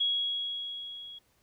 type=tone with level ramp; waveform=sine; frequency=3322 Hz; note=G#7; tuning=in tune; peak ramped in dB=-24 to -43 dBFS; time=0-1.19 s; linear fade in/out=10 ms; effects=pink hiss -69 dBFS RMS until 1.42 s